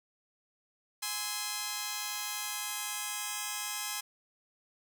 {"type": "chord", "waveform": "5% pulse", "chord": "Ab augmented", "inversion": "none", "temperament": "just", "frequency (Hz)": [830.6, 1038.3, 1297.8], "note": ["Ab5", "C6", "E6"], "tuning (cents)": [0, -14, -27], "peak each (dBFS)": [-26, -26, -30], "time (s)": [1.02, 4.01], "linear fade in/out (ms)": 10, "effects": []}